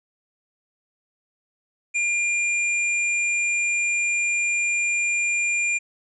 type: tone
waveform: square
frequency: 2400 Hz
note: D7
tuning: 37 cents sharp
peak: -21 dBFS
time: 1.94-5.79 s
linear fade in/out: 20 ms
effects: resampled to 22050 Hz